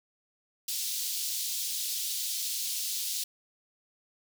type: high-pass noise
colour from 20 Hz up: pink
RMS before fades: -33 dBFS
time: 0.68-3.24 s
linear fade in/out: 5 ms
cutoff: 3700 Hz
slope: 24 dB/octave
effects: none